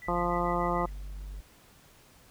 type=tone with tremolo; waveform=sine; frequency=1976 Hz; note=B6; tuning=in tune; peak=-40 dBFS; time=0.02-0.89 s; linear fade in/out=0 ms; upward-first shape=sine; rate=6.8 Hz; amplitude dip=95%
type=tone; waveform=triangle; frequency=48.98 Hz; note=G1; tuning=1 cent flat; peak=-35 dBFS; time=0.07-1.41 s; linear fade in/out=10 ms
type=harmonic tone; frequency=174.61 Hz; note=F3; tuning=in tune; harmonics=1 / 2 / 3 / 4 / 5 / 6 / 7; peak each=-34 / -34 / -34 / -34 / -34 / -34 / -34 dBFS; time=0.08-0.86 s; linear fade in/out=5 ms
effects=pink hiss -58 dBFS RMS until 2.3 s